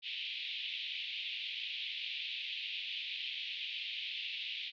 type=band-pass noise; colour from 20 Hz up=white; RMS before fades=-41 dBFS; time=0.02-4.72 s; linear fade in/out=50 ms; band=2400 to 3700 Hz; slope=48 dB/octave; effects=none